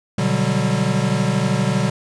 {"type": "chord", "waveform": "square", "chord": "G major seventh", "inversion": "first", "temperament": "equal with one note detuned", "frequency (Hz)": [123.47, 146.83, 185, 197.59], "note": ["B2", "D3", "F#3", "G3"], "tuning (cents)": [0, 0, 0, 14], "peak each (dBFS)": -23, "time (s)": [0.18, 1.9], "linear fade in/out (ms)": 5, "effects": ["resampled to 22050 Hz"]}